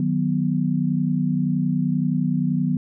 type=chord; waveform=sine; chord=B major; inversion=first; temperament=equal with one note detuned; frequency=154.4 / 185 / 246.9 Hz; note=D#3 / F#3 / B3; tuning=-13 / 0 / 0 cents; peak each=-23 dBFS; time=0-2.77 s; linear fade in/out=2 ms; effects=none

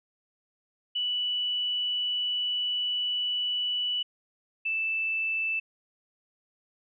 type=tone pair in turn; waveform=sine; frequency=2960 / 2643 Hz; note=F#7 / E7; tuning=0 / +4 cents; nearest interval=major second; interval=196 cents; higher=first; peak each=-26 dBFS; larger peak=neither; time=0.95-4.03 / 4.65-5.6 s; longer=first; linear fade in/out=10 ms; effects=none

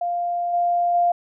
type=tone with level steps; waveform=sine; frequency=698.5 Hz; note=F5; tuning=in tune; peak=-21 / -17 / -15 dBFS; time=0.01-1.12 s; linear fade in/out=5 ms; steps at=0.53 / 0.94 s; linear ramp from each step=10 ms; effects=none

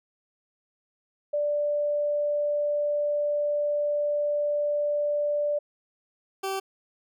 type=tone pair in turn; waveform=sine / 20% pulse; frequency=587.3 / 386.6 Hz; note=D5 / G4; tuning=0 / -24 cents; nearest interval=perfect fifth; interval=724 cents; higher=first; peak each=-23 / -23 dBFS; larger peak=neither; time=1.33-5.59 / 6.43-6.6 s; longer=first; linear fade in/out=10 ms; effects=none

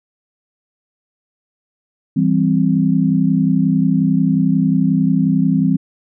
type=chord; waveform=sine; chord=C major; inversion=first; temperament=equal; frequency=164.81 / 196 / 261.6 Hz; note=E3 / G3 / C4; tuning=0 / 0 / 0 cents; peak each=-16 dBFS; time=2.16-5.77 s; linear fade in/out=10 ms; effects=none

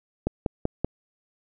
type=click train; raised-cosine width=2 ms; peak=-10 dBFS; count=4; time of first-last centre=0.27-0.846 s; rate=5.21 Hz; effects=none

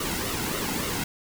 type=noise with flanger; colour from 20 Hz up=pink; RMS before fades=-29 dBFS; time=0-1.04 s; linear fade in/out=5 ms; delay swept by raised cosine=1.2 to 1.74 ms; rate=3.5 Hz; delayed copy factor=-0.6; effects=none

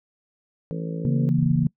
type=harmonic tone; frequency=55.3 Hz; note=A1; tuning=9 cents sharp; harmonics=3 / 4 / 5 / 6 / 7 / 8 / 9 / 10; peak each=-28 / -40 / -37 / -44 / -47 / -36 / -39 / -45 dBFS; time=0.71-1.29 s; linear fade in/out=0 ms
type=chord; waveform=sine; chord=A# diminished; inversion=first; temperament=equal; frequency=138.59 / 164.81 / 233.1 Hz; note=C#3 / E3 / A#3; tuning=0 / 0 / 0 cents; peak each=-21 / -21 / -24 dBFS; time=1.05-1.67 s; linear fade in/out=2 ms
type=clicks; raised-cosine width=5 ms; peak=-23 dBFS; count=7; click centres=1.387 / 1.428 / 1.462 / 1.513 / 1.559 / 1.591 / 1.632 s
effects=noise-tail reverb RT60 0.1 s tail -24 dB re dry

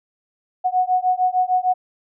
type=beating tone pair; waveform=sine; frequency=732 / 738.6 Hz; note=F#5 / F#5; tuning=-19 / -3 cents; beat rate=6.6 Hz; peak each=-19 dBFS; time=0.64-1.74 s; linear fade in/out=20 ms; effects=none

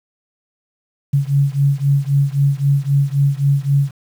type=beating tone pair; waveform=sine; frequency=138.59 / 142.39 Hz; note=C#3 / C#3; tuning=0 / +47 cents; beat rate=3.8 Hz; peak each=-15 / -16 dBFS; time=1.13-3.91 s; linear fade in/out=10 ms; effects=7-bit

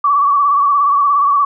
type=tone with vibrato; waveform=sine; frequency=1140 Hz; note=C#6; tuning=48 cents sharp; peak=-9 dBFS; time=0.04-1.45 s; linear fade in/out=5 ms; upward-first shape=sine; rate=17 Hz; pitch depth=54 cents each way; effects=none

